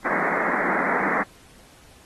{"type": "band-pass noise", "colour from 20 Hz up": "white", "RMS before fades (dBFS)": -24, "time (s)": [0.04, 1.24], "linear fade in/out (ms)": 20, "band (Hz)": [170, 2100], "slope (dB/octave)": 96, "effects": ["pink hiss -52 dBFS RMS until 2.05 s", "AAC 32 kbps"]}